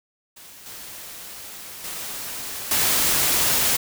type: noise with level steps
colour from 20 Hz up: white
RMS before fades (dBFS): -44 / -38 / -32 / -20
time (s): 0.36-3.77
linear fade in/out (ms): 10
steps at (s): 0.66 / 1.84 / 2.71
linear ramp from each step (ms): 2
effects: none